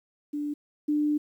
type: tone pair in turn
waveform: sine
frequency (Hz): 293.7 / 297.8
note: D4 / D4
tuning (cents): 0 / +24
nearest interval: unison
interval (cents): 24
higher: second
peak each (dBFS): -28 / -22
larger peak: second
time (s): 0.33-0.54 / 0.88-1.18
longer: second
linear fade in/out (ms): 10
effects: 10-bit